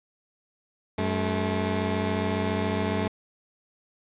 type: tone pair together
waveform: 15% pulse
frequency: 94.3 / 215.9 Hz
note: F#2 / A3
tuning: +33 / -33 cents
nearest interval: octave + major second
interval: 1434 cents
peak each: -21 dBFS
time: 0.98-3.08 s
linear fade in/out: 5 ms
effects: resampled to 8000 Hz + 9-bit